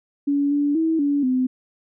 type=tone with pitch steps; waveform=sine; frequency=284.2 / 288.6 / 323.1 / 285.8 / 255.8 Hz; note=C#4 / D4 / E4 / D4 / C4; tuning=+43 / -30 / -35 / -47 / -39 cents; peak=-17 dBFS; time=0.27-1.47 s; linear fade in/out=10 ms; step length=240 ms; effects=none